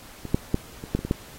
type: clicks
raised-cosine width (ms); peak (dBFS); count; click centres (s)
3; -20 / -6 / -7 / -21 / -8 / -18 / -16 / -8; 8; 0.253 / 0.345 / 0.544 / 0.839 / 0.95 / 0.991 / 1.05 / 1.111
effects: pink hiss -46 dBFS RMS until 1.38 s + AAC 48 kbps